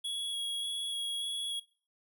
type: tone with vibrato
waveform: square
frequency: 3337 Hz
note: G#7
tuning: 8 cents sharp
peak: -34 dBFS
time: 0.04-1.6 s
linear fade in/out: 10 ms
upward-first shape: square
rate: 1.7 Hz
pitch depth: 10 cents each way
effects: noise-tail reverb RT60 0.4 s tail -19 dB re dry